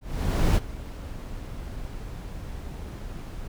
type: noise with ADSR envelope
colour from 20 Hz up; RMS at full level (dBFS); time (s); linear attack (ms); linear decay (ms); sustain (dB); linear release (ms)
brown; -18; 0.01-3.48; 550; 37; -18; 9
effects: none